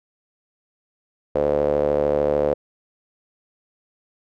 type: tone with band-pass filter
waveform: sawtooth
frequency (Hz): 73.42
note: D2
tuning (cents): 0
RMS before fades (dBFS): -20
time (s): 1.35-2.54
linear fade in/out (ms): 5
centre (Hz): 520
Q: 5.9
effects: none